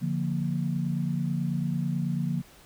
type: chord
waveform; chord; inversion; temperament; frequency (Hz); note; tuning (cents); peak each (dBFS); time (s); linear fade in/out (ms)
sine; Bb major; first; just; 145.68 / 174.81 / 233.1; D3 / F3 / Bb3; -14 / +2 / 0; -29 / -29 / -33; 0.01-2.42; 20
effects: pink hiss -54 dBFS RMS until 2.65 s